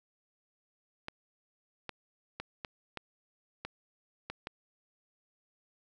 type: clicks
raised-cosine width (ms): 0.3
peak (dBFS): -22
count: 8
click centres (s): 1.084 / 1.893 / 2.4 / 2.648 / 2.973 / 3.65 / 4.3 / 4.471
effects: none